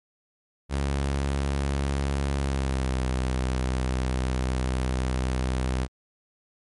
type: tone with pitch glide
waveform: sawtooth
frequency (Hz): 69.3 to 63.92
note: C#2 to C2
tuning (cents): 0 to -40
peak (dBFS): -20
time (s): 0.69-5.88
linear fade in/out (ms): 50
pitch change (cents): -140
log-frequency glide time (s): 2.38-3.02
effects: MP3 48 kbps